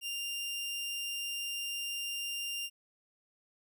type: tone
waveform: sawtooth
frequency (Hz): 2794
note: F7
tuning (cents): 0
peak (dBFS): -32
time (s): 0.01-2.7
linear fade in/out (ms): 50
effects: none